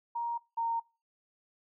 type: tone pair in turn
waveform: sine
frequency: 939 / 922.3 Hz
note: A#5 / A#5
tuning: +12 / -19 cents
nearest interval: unison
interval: 31 cents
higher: first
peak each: -31 / -29 dBFS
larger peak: second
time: 0.15-0.38 / 0.57-0.8 s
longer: neither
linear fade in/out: 10 ms
effects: noise-tail reverb RT60 0.3 s tail -23 dB re dry